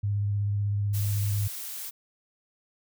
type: tone with vibrato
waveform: sine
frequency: 101.9 Hz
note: G#2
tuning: 32 cents flat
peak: -24 dBFS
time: 0.03-1.48 s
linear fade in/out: 10 ms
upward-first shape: sine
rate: 16 Hz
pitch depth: 18 cents each way
type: noise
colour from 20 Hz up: blue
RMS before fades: -37 dBFS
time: 0.93-1.91 s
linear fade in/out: 20 ms
effects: none